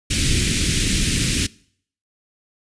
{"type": "band-stop noise", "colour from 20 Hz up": "pink", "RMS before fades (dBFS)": -19, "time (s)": [0.1, 1.47], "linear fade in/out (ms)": 10, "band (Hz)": [330, 2100], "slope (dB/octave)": 24, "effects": ["noise-tail reverb RT60 0.6 s tail -23 dB re dry", "resampled to 22050 Hz"]}